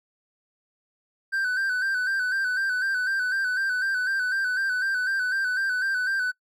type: tone with vibrato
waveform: triangle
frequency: 1537 Hz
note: G6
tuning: 35 cents flat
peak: -21 dBFS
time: 1.32-6.32 s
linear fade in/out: 20 ms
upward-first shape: square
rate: 4 Hz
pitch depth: 47 cents each way
effects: noise-tail reverb RT60 0.1 s tail -24 dB re dry